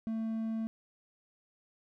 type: tone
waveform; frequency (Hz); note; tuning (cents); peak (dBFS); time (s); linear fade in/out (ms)
triangle; 223.2; A3; +25; -30; 0.07-0.67; 0
effects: none